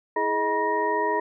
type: tone cluster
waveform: sine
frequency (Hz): 327.2 / 421.1 / 627 / 963 / 1860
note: E4 / G#4 / D#5 / B5 / A#6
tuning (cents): -13 / +24 / +13 / -44 / -4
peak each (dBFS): -33 / -27 / -31 / -24 / -31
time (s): 0.16-1.2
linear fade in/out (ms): 5
effects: none